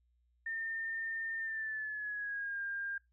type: tone with pitch glide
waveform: sine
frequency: 1811 to 1604.1 Hz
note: A6 to G6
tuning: +49 to +39 cents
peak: -36 dBFS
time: 0.46-2.98 s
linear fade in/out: 5 ms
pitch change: -210 cents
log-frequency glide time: 1.38-2.61 s
effects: noise-tail reverb RT60 0.2 s tail -22 dB re dry + added 60 Hz sine -70 dBFS peak until 3.12 s